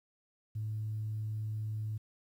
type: tone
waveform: sine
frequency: 108.1 Hz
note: A2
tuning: 30 cents flat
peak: -33 dBFS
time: 0.55-1.98 s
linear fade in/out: 10 ms
effects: tanh soft clip ceiling -29 dBFS + 11-bit